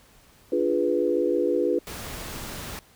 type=chord; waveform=sine; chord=D diminished seventh; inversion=none; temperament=equal; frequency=293.7 / 349.2 / 415.3 / 493.9 Hz; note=D4 / F4 / Ab4 / Cb5; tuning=0 / 0 / 0 / 0 cents; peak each=-28 / -25 / -27 / -25 dBFS; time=0.52-1.79 s; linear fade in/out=5 ms
type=noise; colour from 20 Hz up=pink; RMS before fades=-36 dBFS; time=1.87-2.79 s; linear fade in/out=0 ms
effects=pink hiss -56 dBFS RMS until 2.95 s